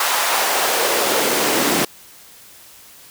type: noise with high-pass filter sweep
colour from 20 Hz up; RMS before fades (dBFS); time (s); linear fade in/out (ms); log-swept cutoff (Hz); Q
pink; -18; 0-1.85; 5; 980 to 260; 1.6
effects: white hiss -44 dBFS RMS until 3.1 s